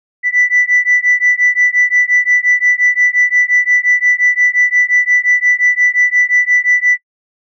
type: beating tone pair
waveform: sine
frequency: 1975.5 / 1981.2 Hz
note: B6 / B6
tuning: 0 / +5 cents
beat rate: 5.7 Hz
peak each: -11 dBFS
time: 0.23-6.98 s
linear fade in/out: 50 ms
effects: noise-tail reverb RT60 0.1 s tail -25 dB re dry + tanh soft clip ceiling -3 dBFS